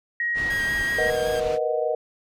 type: tone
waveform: sine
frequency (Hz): 1890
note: A#6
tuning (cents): +23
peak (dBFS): -22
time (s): 0.2-1.1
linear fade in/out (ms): 2
type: low-pass noise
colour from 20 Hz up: pink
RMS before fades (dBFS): -35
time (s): 0.34-1.59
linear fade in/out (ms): 50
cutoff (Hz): 4600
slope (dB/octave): 12
type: tone with vibrato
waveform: sawtooth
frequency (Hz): 1620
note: G#6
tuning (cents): -43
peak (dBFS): -29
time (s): 0.5-1.4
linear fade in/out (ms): 5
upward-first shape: square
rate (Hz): 5.3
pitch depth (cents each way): 21
type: chord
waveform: sine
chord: B major seventh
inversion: third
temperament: equal with one note detuned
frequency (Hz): 469.1 / 493.9 / 622.3 / 740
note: A#4 / B4 / D#5 / F#5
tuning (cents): +11 / 0 / 0 / 0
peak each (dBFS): -26 / -28 / -25 / -31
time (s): 0.98-1.95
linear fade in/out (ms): 5
effects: none